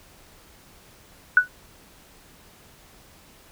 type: tone with exponential decay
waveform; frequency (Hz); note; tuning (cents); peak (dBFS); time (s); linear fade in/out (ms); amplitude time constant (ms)
sine; 1480; F#6; 0; -7; 1.37-1.48; 2; 23
effects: pink hiss -52 dBFS RMS until 3.51 s